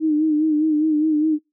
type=tone with vibrato; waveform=sine; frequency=307.7 Hz; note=D#4; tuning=19 cents flat; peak=-15 dBFS; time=0-1.39 s; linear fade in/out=50 ms; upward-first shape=sine; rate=4.9 Hz; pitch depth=54 cents each way; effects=noise-tail reverb RT60 0.2 s tail -26 dB re dry